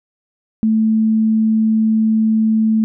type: tone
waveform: sine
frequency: 220 Hz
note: A3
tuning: in tune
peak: -11 dBFS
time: 0.63-2.84 s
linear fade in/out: 0 ms
effects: none